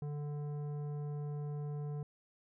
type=tone with tanh clipping; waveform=sine; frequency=146.83 Hz; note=D3; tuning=in tune; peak=-39 dBFS; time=0.02-2.03 s; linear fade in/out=2 ms; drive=12 dB; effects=none